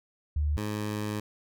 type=tone pair in turn; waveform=sine / 15% pulse; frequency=74.4 / 105.55 Hz; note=D2 / G#2; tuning=+23 / +29 cents; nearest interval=tritone; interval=606 cents; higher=second; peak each=-24 dBFS; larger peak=neither; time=0.36-0.57 / 0.57-1.2 s; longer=second; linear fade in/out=5 ms; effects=none